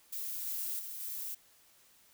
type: noise with level steps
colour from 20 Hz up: violet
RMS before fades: -39 / -37 / -43 / -40 dBFS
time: 0.12-1.35 s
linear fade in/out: 10 ms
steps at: 0.46 / 0.79 / 1 s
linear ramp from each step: 5 ms
effects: white hiss -64 dBFS RMS until 2.13 s